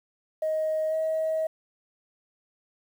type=tone with pitch glide; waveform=sine; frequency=627 to 636.1 Hz; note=D#5 to D#5; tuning=+13 to +38 cents; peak=-23 dBFS; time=0.42-1.47 s; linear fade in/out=5 ms; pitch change=+25 cents; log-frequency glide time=0.89-0.94 s; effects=tanh soft clip ceiling -20 dBFS + 9-bit